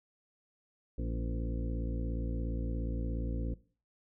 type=harmonic tone with a mistuned harmonic; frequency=57.1 Hz; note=A#1; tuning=35 cents flat; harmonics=1 / 2 / 3 / 4 / 5 / 6 / 8 / 9; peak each=-34 / -41 / -45 / -44 / -43 / -49 / -49 / -50 dBFS; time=0.98-3.54 s; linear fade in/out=5 ms; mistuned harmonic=4; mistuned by=+51 cents; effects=noise-tail reverb RT60 0.4 s tail -18 dB re dry